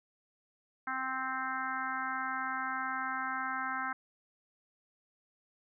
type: harmonic tone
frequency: 261.6 Hz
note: C4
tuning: in tune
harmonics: 1 / 3 / 4 / 5 / 6 / 7 / 8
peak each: -46 / -41 / -40 / -38 / -38 / -45 / -47 dBFS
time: 0.87-3.93 s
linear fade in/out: 5 ms
effects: none